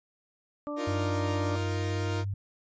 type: harmonic tone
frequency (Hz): 293.7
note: D4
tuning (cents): 0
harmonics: 1 / 2 / 3 / 4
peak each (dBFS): -35 / -36 / -47 / -40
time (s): 0.67-1.56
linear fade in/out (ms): 0
type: chord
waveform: sawtooth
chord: Eb suspended second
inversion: none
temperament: equal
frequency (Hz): 311.1 / 349.2 / 466.2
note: Eb4 / F4 / Bb4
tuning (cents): 0 / 0 / 0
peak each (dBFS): -33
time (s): 0.76-2.25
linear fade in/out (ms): 50
type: tone with pitch glide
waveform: sine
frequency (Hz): 96.5 to 98.93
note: G2 to G2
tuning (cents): -27 to +16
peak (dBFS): -29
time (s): 0.87-2.34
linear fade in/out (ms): 5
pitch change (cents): +43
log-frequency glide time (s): 1.74-2.22
effects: resampled to 16000 Hz